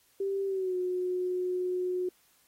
sine tone with pitch glide, 392 to 363.6 Hz, G4 to F#4, 0 to -30 cents, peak -28 dBFS, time 0.2-2.09 s, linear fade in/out 5 ms, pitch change -130 cents, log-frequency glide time 0.46-0.76 s, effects white hiss -66 dBFS RMS until 2.47 s + AAC 48 kbps

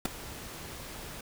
pink noise with ADSR envelope, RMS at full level -26 dBFS, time 0.05-1.21 s, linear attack 5 ms, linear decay 8 ms, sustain -17 dB, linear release 5 ms, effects none

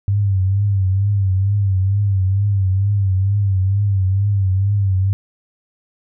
sine tone with vibrato, 98 Hz, G2, in tune, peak -13 dBFS, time 0.08-5.13 s, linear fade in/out 0 ms, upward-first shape triangle, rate 2.2 Hz, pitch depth 92 cents each way, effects none

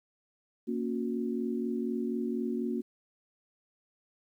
sine chord, F# major, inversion first, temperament equal with one note detuned, 233.1 / 277.2 / 363.4 Hz, A#3 / C#4 / F#4, 0 / 0 / -31 cents, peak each -32 / -36 / -35 dBFS, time 0.67-2.82 s, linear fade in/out 20 ms, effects 11-bit

